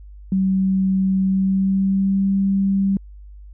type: tone with pitch glide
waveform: sine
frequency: 190.5 to 195.29 Hz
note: G3 to G3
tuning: -49 to -6 cents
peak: -15 dBFS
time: 0.32-2.97 s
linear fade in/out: 2 ms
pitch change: +43 cents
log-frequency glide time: 1.2-2.3 s
effects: added 50 Hz sine -37 dBFS peak until 3.53 s